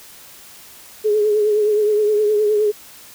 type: tone with vibrato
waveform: sine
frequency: 422.1 Hz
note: G#4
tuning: 28 cents sharp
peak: -13 dBFS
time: 1.04-2.72 s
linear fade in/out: 20 ms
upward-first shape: triangle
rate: 9.6 Hz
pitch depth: 50 cents each way
effects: white hiss -42 dBFS RMS until 3.14 s